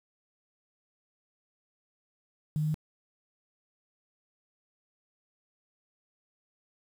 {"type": "tone with pitch steps", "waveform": "sine", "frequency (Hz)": [152.5, 153.47, 154.45], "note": ["D#3", "D#3", "D#3"], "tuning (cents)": [-34, -23, -12], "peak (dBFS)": -26, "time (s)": [2.56, 2.743], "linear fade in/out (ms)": 0, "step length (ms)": 61, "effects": ["9-bit"]}